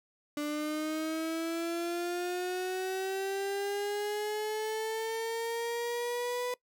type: linear sweep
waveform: 35% pulse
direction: up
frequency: 293.7 to 496.1 Hz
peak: -30 dBFS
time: 0.37-6.54 s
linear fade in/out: 2 ms
effects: noise-tail reverb RT60 0.1 s tail -21 dB re dry